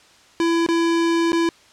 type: tone with dropouts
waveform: square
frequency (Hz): 334.6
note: E4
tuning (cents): +26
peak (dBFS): -17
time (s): 0.4-1.49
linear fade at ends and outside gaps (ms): 1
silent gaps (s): 0.664-0.687 / 1.32-1.33
effects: white hiss -51 dBFS RMS until 1.72 s + low-pass 6000 Hz 12 dB/octave